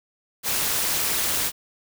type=noise with amplitude modulation; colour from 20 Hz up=white; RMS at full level=-21 dBFS; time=0.43-1.52 s; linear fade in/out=50 ms; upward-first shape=sine; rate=221 Hz; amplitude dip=65%; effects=none